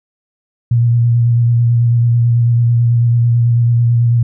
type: tone with vibrato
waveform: sine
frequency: 118.4 Hz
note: A#2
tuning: 27 cents sharp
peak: -8 dBFS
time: 0.71-4.23 s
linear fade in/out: 5 ms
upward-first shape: square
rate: 9.1 Hz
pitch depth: 17 cents each way
effects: none